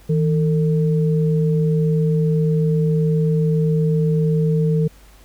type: tone pair together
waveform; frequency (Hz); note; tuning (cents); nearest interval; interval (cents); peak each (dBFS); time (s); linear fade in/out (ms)
sine; 159.35 / 450.4; D#3 / A4; +42 / +40; octave + tritone; 1798; -15 / -22; 0.09-4.88; 10
effects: added 50 Hz sine -46 dBFS peak until 5.24 s + pink hiss -51 dBFS RMS until 5.24 s